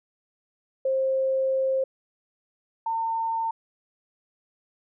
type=tone pair in turn; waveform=sine; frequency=530 / 905.9 Hz; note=C5 / A#5; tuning=+22 / -50 cents; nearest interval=major sixth; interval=928 cents; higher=second; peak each=-21 / -24 dBFS; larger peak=first; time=0.85-1.84 / 2.86-3.51 s; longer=first; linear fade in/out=5 ms; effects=none